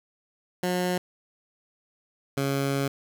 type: tone pair in turn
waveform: 15% pulse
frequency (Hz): 180.3 / 138.45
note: F#3 / C#3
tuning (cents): -45 / -2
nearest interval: perfect fourth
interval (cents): 457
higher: first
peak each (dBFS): -18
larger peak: neither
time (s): 0.63-0.98 / 2.37-2.88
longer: second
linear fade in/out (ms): 5
effects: none